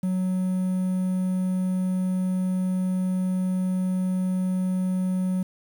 triangle tone with quantisation, 185 Hz, F#3, in tune, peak -20 dBFS, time 0.03-5.43 s, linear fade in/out 5 ms, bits 8, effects none

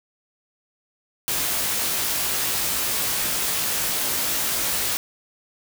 white noise with comb filter, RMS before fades -24 dBFS, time 1.28-4.97 s, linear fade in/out 0 ms, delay 18 ms, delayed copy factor +0.6, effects none

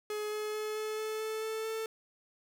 45% pulse tone with pitch steps, 422.5 / 425.4 / 428.4 / 431.4 / 434.4 / 437.4 / 440.4 / 443.5 Hz, G#4 / G#4 / A4 / A4 / A4 / A4 / A4 / A4, +30 / +42 / -46 / -34 / -22 / -10 / +2 / +14 cents, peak -34 dBFS, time 0.1-1.86 s, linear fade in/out 2 ms, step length 220 ms, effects none

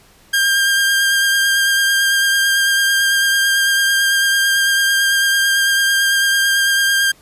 sawtooth tone with vibrato, 1600 Hz, G6, 35 cents sharp, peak -9 dBFS, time 0.33-7.12 s, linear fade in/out 10 ms, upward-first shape sine, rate 9 Hz, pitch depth 15 cents each way, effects pink hiss -49 dBFS RMS until 7.21 s + resampled to 32000 Hz

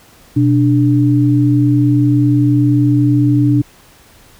sine tone pair together, 123.99 / 293.7 Hz, B2 / D4, +7 / 0 cents, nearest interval octave + minor third, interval 1493 cents, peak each -11 dBFS, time 0.36-3.62 s, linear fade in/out 10 ms, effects pink hiss -45 dBFS RMS until 4.39 s

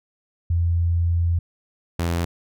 sine / sawtooth tone pair in turn, 85.2 / 85.2 Hz, F2 / F2, -42 / -42 cents, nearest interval unison, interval 0 cents, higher neither, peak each -17 dBFS, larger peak neither, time 0.5-1.39 / 1.99-2.25 s, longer first, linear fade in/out 5 ms, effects none

